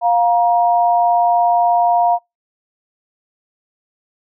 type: tone pair together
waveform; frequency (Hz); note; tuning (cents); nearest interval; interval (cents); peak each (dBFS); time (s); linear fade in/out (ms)
sine; 702.5 / 946; F5 / A#5; +10 / +25; perfect fourth; 515; -12 / -16; 0.01-2.19; 50
effects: noise-tail reverb RT60 0.2 s tail -26 dB re dry